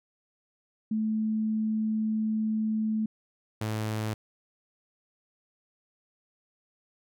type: tone pair in turn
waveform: sine / sawtooth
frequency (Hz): 217.8 / 108.62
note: A3 / A2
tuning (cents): -17 / -22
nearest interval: octave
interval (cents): 1205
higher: first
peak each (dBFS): -25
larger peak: neither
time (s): 0.91-3.06 / 3.61-4.14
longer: first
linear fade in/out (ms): 5
effects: none